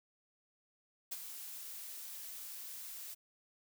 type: noise with ADSR envelope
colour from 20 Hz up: blue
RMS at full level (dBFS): -39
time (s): 1.11-3.15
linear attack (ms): 12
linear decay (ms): 38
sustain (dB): -8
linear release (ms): 18
effects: none